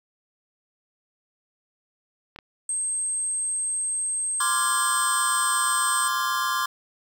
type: clicks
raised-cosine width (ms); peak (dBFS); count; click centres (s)
0.3; -24; 2; 2.361 / 2.388
type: tone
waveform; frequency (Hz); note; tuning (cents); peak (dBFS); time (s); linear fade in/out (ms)
sine; 8372; C9; 0; -24; 2.69-6.08; 2
type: chord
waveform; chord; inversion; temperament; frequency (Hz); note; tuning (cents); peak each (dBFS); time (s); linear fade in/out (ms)
square; D half-diminished seventh; third; equal; 1046.5 / 1174.7 / 1396.9 / 1661.2; C6 / D6 / F6 / Ab6; 0 / 0 / 0 / 0; -27 / -29 / -32 / -32; 4.4-6.66; 5
effects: 9-bit